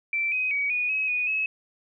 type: tone with pitch steps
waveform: sine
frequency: 2338 / 2516 / 2264 / 2464 / 2554 / 2473 / 2575 Hz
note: D7 / D#7 / C#7 / D#7 / D#7 / D#7 / E7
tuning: -8 / +19 / +36 / -17 / +45 / -11 / -41 cents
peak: -23 dBFS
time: 0.13-1.46 s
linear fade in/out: 2 ms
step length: 190 ms
effects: none